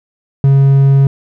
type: tone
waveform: triangle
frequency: 137.4 Hz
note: C#3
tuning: 15 cents flat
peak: -3 dBFS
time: 0.44-1.07 s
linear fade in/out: 2 ms
effects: none